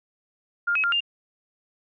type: tone with pitch steps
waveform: sine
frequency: 1405 / 2555 / 1396 / 2803 Hz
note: F6 / D#7 / F6 / F7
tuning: +10 / +45 / -1 / +6 cents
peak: -20 dBFS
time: 0.67-1.006 s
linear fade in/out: 10 ms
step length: 84 ms
effects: none